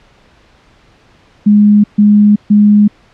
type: tone bursts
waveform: sine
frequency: 207.7 Hz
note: G#3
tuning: in tune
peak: -3 dBFS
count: 3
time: 1.46-2.88 s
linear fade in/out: 10 ms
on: 380 ms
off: 140 ms
effects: pink hiss -47 dBFS RMS until 3.13 s + low-pass 4000 Hz 12 dB/octave